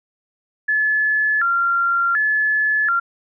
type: tone with vibrato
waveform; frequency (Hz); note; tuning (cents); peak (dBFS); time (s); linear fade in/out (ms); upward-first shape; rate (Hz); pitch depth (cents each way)
sine; 1542; G6; -29; -15; 0.68-3; 10; square; 0.68; 190
effects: none